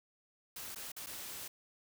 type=noise with dropouts; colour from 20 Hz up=white; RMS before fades=-45 dBFS; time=0.56-1.48 s; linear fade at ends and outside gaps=5 ms; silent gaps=0.748-0.758 / 0.919-0.964 / 1.062-1.068 s; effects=none